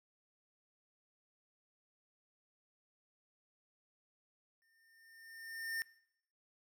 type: tone with exponential growth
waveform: square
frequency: 1812 Hz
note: A#6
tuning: 50 cents flat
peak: -36 dBFS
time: 4.62-5.82 s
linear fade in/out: 0 ms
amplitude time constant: 260 ms
effects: noise-tail reverb RT60 0.7 s tail -21 dB re dry